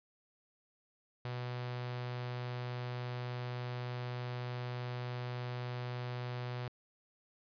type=tone with notch filter; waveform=sawtooth; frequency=123.4 Hz; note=B2; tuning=1 cent flat; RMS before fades=-40 dBFS; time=1.25-6.68 s; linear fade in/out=0 ms; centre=270 Hz; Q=1.7; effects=resampled to 11025 Hz